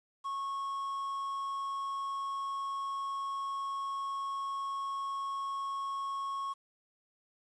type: tone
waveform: triangle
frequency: 1098 Hz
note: C#6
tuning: 17 cents flat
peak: -32 dBFS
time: 0.24-6.54 s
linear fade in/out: 20 ms
effects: resampled to 22050 Hz + 10-bit